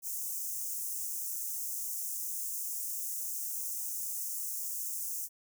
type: high-pass noise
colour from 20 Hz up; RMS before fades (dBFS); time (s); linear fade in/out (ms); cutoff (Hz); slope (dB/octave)
white; -37; 0.02-5.29; 50; 6000; 48
effects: none